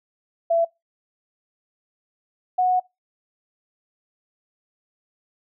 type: tone pair in turn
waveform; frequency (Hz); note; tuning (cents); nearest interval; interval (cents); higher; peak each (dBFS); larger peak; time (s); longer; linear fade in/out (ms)
sine; 670 / 733.7; E5 / F#5; +28 / -15; major second; 157; second; -16; neither; 0.5-0.65 / 2.58-2.8; second; 10
effects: noise-tail reverb RT60 0.2 s tail -23 dB re dry